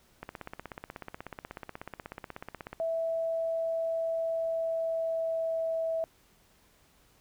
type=click train; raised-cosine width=0.5 ms; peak=-24 dBFS; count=42; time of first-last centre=0.23-2.73 s; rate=16.4 Hz
type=tone with pitch glide; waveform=sine; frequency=657 to 652.8 Hz; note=E5 to E5; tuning=-6 to -17 cents; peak=-28 dBFS; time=2.8-6.04 s; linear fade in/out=0 ms; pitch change=-11 cents; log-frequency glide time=4.35-5.77 s
effects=pink hiss -64 dBFS RMS until 7.2 s